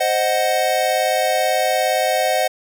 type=chord; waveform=square; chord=C diminished; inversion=none; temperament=equal; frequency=523.3 / 622.3 / 740 Hz; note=C5 / Eb5 / Gb5; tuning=0 / 0 / 0 cents; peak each=-23 / -21 / -20 dBFS; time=0-2.48 s; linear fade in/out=10 ms; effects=none